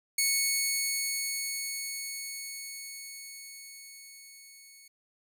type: tone with level ramp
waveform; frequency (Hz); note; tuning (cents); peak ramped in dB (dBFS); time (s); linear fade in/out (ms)
10% pulse; 2210; C#7; -6; -15 to -43; 0.18-4.88; 5
effects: none